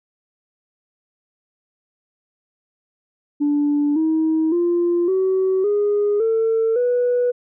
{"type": "tone with pitch steps", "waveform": "sine", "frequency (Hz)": [291.5, 317.9, 346.7, 378, 412.2, 449.6, 490.2], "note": ["D4", "D#4", "F4", "F#4", "G#4", "A4", "B4"], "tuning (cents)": [-13, 37, -13, 37, -13, 37, -13], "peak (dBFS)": -14, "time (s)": [3.4, 7.32], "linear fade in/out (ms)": 20, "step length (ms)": 560, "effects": ["tanh soft clip ceiling -12 dBFS"]}